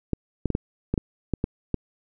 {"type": "clicks", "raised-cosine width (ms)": 3, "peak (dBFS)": -10, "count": 9, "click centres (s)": [0.133, 0.457, 0.503, 0.551, 0.94, 0.978, 1.337, 1.441, 1.743], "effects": []}